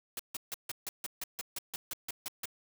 white noise bursts, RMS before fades -38 dBFS, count 14, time 0.17-2.456 s, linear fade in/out 2 ms, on 24 ms, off 150 ms, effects none

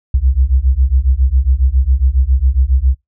sine beating tone pair, 61.74 / 69.04 Hz, B1 / C#2, 0 / -6 cents, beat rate 7.3 Hz, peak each -12 dBFS, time 0.14-2.95 s, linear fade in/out 5 ms, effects noise-tail reverb RT60 0.2 s tail -26 dB re dry

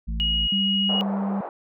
harmonic tone, 55 Hz, A1, in tune, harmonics 1 / 3 / 4, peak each -25 / -35 / -37 dBFS, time 0.07-0.48 s, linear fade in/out 20 ms
sine tone, 2890 Hz, F#7, 41 cents flat, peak -21 dBFS, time 0.2-1.01 s, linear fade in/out 0 ms
sine tone with pitch glide, 196.5 to 197.87 Hz, G3 to G3, +4 to +16 cents, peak -23 dBFS, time 0.52-1.41 s, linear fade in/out 5 ms, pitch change +12 cents, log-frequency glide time 0.64-1.02 s
white band-pass noise, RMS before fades -33 dBFS, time 0.89-1.49 s, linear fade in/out 2 ms, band 400 to 920 Hz, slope 24 dB/octave
effects none

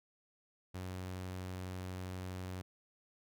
sawtooth tone, 92.2 Hz, F#2, 6 cents flat, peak -37 dBFS, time 0.74-2.62 s, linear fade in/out 10 ms, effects none

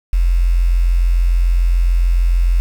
sine tone with quantisation, 43.44 Hz, F1, 8 cents flat, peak -10 dBFS, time 0.13-2.6 s, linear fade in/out 0 ms, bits 6, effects none

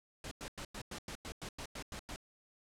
pink noise bursts, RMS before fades -44 dBFS, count 12, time 0.24-2.161 s, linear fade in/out 2 ms, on 73 ms, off 95 ms, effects low-pass 9000 Hz 12 dB/octave

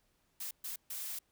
blue noise bursts at uneven times, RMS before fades -41 dBFS, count 3, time 0.4-0.51 / 0.64-0.76 / 0.9-1.19 s, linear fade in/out 5 ms, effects pink hiss -75 dBFS RMS until 1.31 s

